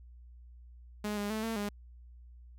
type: tone with pitch steps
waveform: sawtooth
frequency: 209.1 / 204.5 / 218 / 225.8 / 204.9 Hz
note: G#3 / G#3 / A3 / A3 / G#3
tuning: +12 / -26 / -16 / +45 / -23 cents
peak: -29 dBFS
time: 1.04-1.69 s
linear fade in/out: 5 ms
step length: 130 ms
effects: added 60 Hz sine -50 dBFS peak until 2.58 s